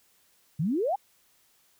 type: exponential sweep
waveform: sine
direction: up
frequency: 138.59 to 852 Hz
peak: -24 dBFS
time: 0.59-0.96 s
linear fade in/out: 10 ms
effects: white hiss -65 dBFS RMS until 1.79 s